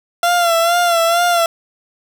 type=tone with vibrato; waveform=30% pulse; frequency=684 Hz; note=F5; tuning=36 cents flat; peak=-9 dBFS; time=0.23-1.46 s; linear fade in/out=2 ms; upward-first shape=sine; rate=2.2 Hz; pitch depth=52 cents each way; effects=none